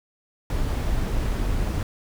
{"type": "noise", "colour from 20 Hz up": "brown", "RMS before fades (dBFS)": -24, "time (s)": [0.5, 1.83], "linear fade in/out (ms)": 2, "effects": []}